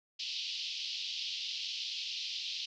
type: band-pass noise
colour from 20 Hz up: pink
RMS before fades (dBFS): -39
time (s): 0.19-2.66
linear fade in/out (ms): 10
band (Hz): 2800 to 5200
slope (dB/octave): 48
effects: none

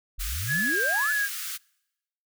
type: exponential sweep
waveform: sine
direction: up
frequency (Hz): 37.23 to 1620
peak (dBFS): -30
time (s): 0.18-1.13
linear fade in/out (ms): 10
type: high-pass noise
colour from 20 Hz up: white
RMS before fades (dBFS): -34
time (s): 0.19-1.58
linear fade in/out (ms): 20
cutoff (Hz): 1200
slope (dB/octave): 96
type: tone with vibrato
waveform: sine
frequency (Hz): 1650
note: G#6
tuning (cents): -12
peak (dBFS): -23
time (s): 0.47-1.29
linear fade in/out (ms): 50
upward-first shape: triangle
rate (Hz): 2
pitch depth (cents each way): 83
effects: noise-tail reverb RT60 0.9 s tail -26 dB re dry

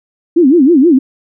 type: tone with vibrato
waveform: sine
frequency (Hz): 301.2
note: D4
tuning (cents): +44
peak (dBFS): -4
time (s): 0.36-0.99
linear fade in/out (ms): 10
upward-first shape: sine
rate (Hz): 6.3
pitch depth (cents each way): 290
effects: none

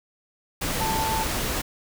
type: tone in noise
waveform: sine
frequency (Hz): 885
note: A5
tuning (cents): +10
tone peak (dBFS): -25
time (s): 0.8-1.24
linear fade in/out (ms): 10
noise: pink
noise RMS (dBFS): -27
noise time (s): 0.61-1.62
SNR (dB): -1
effects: none

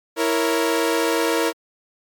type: chord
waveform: sawtooth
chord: A# diminished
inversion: second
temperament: equal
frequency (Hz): 329.6 / 466.2 / 554.4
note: E4 / A#4 / C#5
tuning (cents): 0 / 0 / 0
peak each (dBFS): -18 / -17 / -22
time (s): 0.16-1.53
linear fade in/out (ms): 50
effects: MP3 96 kbps

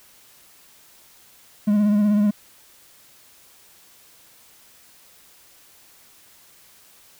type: tone with vibrato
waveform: triangle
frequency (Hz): 207.7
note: G#3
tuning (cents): 0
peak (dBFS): -13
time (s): 1.67-2.31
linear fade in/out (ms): 10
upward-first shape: sine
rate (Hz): 16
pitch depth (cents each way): 37
effects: white hiss -52 dBFS RMS until 7.19 s

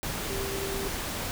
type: tone in noise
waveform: sine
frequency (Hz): 392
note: G4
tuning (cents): 0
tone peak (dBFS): -34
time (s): 0.3-0.88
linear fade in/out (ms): 0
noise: pink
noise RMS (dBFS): -33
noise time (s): 0.03-1.31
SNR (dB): -4
effects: none

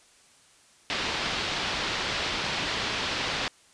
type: low-pass noise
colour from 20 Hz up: white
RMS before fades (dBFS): -30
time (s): 0.9-3.48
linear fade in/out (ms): 0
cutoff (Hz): 4400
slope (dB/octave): 24
effects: white hiss -58 dBFS RMS until 3.73 s + resampled to 22050 Hz

